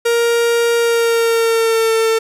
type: tone with pitch glide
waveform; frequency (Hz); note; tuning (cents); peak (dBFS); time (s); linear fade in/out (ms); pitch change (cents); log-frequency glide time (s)
45% pulse; 468.4 to 448.8; A#4 to A4; +8 to +34; -12; 0.05-2.19; 10; -74; 0.77-1.92
effects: resampled to 32000 Hz + 9-bit